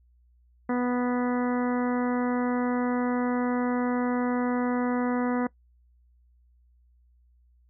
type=harmonic tone; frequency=246.5 Hz; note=B3; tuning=3 cents flat; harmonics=1 / 2 / 3 / 4 / 5 / 6 / 7 / 8; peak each=-25 / -31 / -35 / -37 / -39 / -41 / -42 / -43 dBFS; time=0.69-5.47 s; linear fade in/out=5 ms; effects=noise-tail reverb RT60 0.1 s tail -20 dB re dry + added 60 Hz sine -58 dBFS peak until 7.69 s